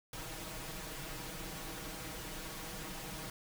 pink noise with comb filter, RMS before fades -44 dBFS, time 0.13-3.3 s, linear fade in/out 2 ms, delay 6.3 ms, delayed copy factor +0.95, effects none

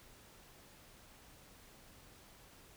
silence, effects pink hiss -60 dBFS RMS until 2.76 s

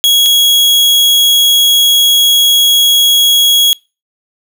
40% pulse tone pair in turn, 3322 / 3322 Hz, G#7 / G#7, 0 / 0 cents, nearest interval unison, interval 0 cents, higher neither, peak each -5 dBFS, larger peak neither, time 0.04-0.26 / 0.26-3.73 s, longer second, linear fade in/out 0 ms, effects noise-tail reverb RT60 0.3 s tail -25 dB re dry

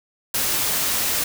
white noise, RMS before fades -22 dBFS, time 0.34-1.24 s, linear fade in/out 5 ms, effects none

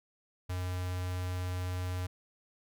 square tone with notch filter, 90.8 Hz, F#2, 32 cents flat, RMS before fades -35 dBFS, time 0.49-2.07 s, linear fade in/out 10 ms, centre 330 Hz, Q 1.4, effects none

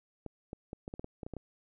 clicks, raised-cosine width 2 ms, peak -27 dBFS, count 11, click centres 0.263 / 0.531 / 0.731 / 0.879 / 0.939 / 0.995 / 1.044 / 1.232 / 1.265 / 1.337 / 1.367 s, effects none

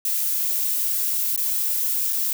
violet noise with dropouts, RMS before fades -23 dBFS, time 0.05-2.33 s, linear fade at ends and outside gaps 1 ms, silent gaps 1.362-1.376 / 2.126-2.13 s, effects none

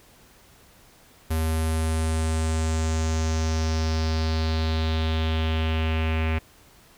square tone with low-pass filter sweep, 79.9 Hz, D#2, 47 cents sharp, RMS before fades -24 dBFS, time 1.3-6.39 s, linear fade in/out 10 ms, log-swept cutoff 12000 to 2400 Hz, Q 3.6, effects pink hiss -54 dBFS RMS until 6.97 s

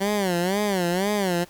15% pulse tone with vibrato, 190 Hz, F#3, 46 cents sharp, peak -15 dBFS, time 0-1.45 s, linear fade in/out 20 ms, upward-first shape sine, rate 2 Hz, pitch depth 170 cents each way, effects pink hiss -50 dBFS RMS until 1.49 s

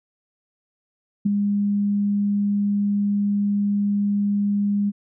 sine tone with ADSR envelope, 203.3 Hz, G#3, 37 cents flat, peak -13 dBFS, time 1.25-4.92 s, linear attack 13 ms, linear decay 7 ms, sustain -5 dB, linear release 36 ms, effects none

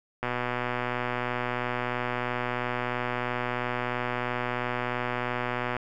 click train, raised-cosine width 0.5 ms, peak -14 dBFS, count 682, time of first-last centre 0.23-5.767 s, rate 123 Hz, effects none

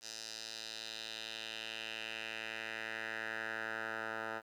10% pulse tone with band-pass filter sweep, 111.2 Hz, A2, 19 cents sharp, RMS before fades -43 dBFS, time 0.01-4.42 s, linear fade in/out 50 ms, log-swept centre 5500 to 1200 Hz, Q 2.5, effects 11-bit

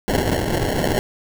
blue noise with sample-and-hold, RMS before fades -20 dBFS, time 0.08-0.99 s, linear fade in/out 0 ms, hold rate 1225 Hz, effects none

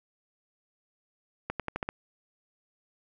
accelerating click train, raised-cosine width 0.5 ms, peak -16 dBFS, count 6, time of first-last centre 1.5-1.889 s, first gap 97 ms, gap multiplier 0.89, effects none

